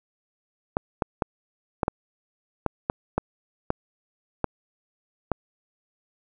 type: clicks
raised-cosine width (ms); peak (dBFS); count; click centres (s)
1; -8; 11; 0.769 / 1.022 / 1.222 / 1.832 / 1.881 / 2.663 / 2.899 / 3.18 / 3.704 / 4.443 / 5.317
effects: none